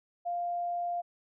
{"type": "tone", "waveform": "sine", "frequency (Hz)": 698.5, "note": "F5", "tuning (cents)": 0, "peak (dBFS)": -30, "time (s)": [0.25, 1.02], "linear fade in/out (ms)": 20, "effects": []}